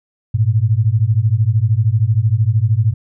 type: beating tone pair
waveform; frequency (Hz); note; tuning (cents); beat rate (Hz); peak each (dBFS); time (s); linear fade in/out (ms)
sine; 103.4 / 116.4; G#2 / A#2; -7 / -2; 13; -14; 0.34-2.94; 10
effects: none